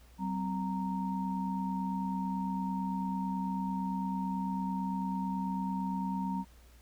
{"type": "tone cluster", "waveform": "sine", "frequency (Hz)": [189.9, 258.9, 928], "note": ["F#3", "C4", "A#5"], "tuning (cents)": [45, -18, -8], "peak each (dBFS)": [-33, -39, -37], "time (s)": [0.18, 6.45], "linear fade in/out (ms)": 50, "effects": ["added 60 Hz sine -55 dBFS peak until 6.81 s", "pink hiss -63 dBFS RMS until 6.81 s"]}